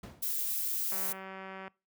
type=noise with exponential decay; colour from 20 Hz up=brown; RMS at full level=-35 dBFS; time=0.03-0.38 s; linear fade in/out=5 ms; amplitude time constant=74 ms
type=noise; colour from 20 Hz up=violet; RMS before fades=-33 dBFS; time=0.22-1.13 s; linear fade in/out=10 ms
type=click train; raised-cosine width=0.5 ms; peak=-29 dBFS; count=146; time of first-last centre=0.92-1.679 s; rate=191 Hz
effects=noise-tail reverb RT60 0.3 s tail -24 dB re dry + high-pass 100 Hz 12 dB/octave